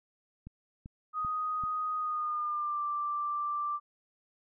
click train, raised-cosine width 5 ms, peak -32 dBFS, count 4, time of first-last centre 0.47-1.637 s, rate 2.57 Hz
sine tone with pitch glide, 1247 to 1177 Hz, D#6 to D6, +3 to +3 cents, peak -30 dBFS, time 1.13-3.8 s, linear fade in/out 50 ms, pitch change -100 cents, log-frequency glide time 1.97-2.83 s
effects none

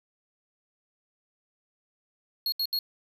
square tone bursts, 4309 Hz, C#8, 50 cents flat, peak -26 dBFS, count 3, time 2.46-2.79 s, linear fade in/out 2 ms, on 62 ms, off 72 ms, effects none

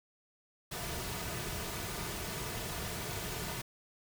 pink noise with comb filter, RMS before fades -39 dBFS, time 0.71-3.62 s, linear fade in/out 10 ms, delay 3.7 ms, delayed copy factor -0.5, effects none

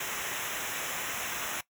pink noise with comb filter, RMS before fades -35 dBFS, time 0-1.61 s, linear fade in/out 5 ms, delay 0.22 ms, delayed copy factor -0.85, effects noise-tail reverb RT60 0.1 s tail -19 dB re dry + high-pass 60 Hz 12 dB/octave

